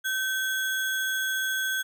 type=tone with sample-and-hold; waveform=sine; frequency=1543 Hz; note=G6; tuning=28 cents flat; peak=-25 dBFS; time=0.04-1.83 s; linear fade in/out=20 ms; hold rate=4900 Hz; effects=none